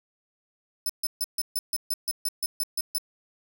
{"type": "tone bursts", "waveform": "10% pulse", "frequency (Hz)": 5274, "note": "E8", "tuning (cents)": 0, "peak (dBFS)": -19, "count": 13, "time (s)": [0.86, 2.982], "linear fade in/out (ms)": 2, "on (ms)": 34, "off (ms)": 140, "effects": []}